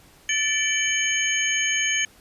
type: tone cluster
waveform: sine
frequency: 1761 / 2305 / 3027 / 6530 Hz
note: A6 / D7 / F#7 / G#8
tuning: +1 / -33 / +39 / -30 cents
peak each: -26 dBFS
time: 0.29-2.05 s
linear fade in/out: 2 ms
effects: pink hiss -53 dBFS RMS until 2.2 s + resampled to 32000 Hz